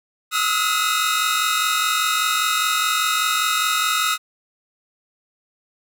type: tone cluster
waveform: sawtooth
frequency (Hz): 1265 / 1310 / 1433 / 2036 / 3731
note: D#6 / E6 / F6 / C7 / A#7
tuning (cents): +28 / -11 / +44 / -48 / +1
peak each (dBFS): -19 / -21 / -22 / -27 / -21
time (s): 0.31-4.18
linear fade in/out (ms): 50
effects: none